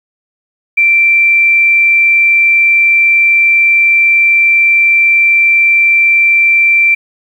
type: tone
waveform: sine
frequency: 2349 Hz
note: D7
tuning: in tune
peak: -5 dBFS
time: 0.77-6.95 s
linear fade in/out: 10 ms
effects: 7-bit